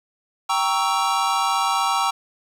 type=chord; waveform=square; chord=G diminished seventh; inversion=none; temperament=equal with one note detuned; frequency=784 / 932.3 / 1117.1 / 1318.5 Hz; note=G5 / Bb5 / Db6 / Fb6; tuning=0 / 0 / +13 / 0 cents; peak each=-25 dBFS; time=0.49-2.11 s; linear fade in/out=10 ms; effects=low-pass 9000 Hz 12 dB/octave + 8-bit